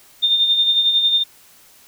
sine tone with tremolo, 3626 Hz, A#7, 49 cents flat, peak -11 dBFS, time 0.22-1.24 s, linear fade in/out 20 ms, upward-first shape sine, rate 11 Hz, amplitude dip 50%, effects white hiss -49 dBFS RMS until 1.87 s

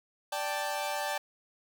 sawtooth chord, D suspended fourth, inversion none, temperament equal, 587.3 / 784 / 880 Hz, D5 / G5 / A5, 0 / 0 / 0 cents, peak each -32 dBFS, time 0.32-1.18 s, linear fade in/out 5 ms, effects none

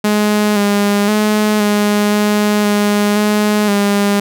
sawtooth tone with pitch steps, 209.7 / 203.5 / 212.2 / 207.3 / 208.7 / 206.4 / 209.9 / 202.5 Hz, G#3 / G#3 / G#3 / G#3 / G#3 / G#3 / G#3 / G#3, +17 / -35 / +38 / -3 / +9 / -10 / +19 / -43 cents, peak -7 dBFS, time 0.04-4.2 s, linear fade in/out 5 ms, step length 520 ms, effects none

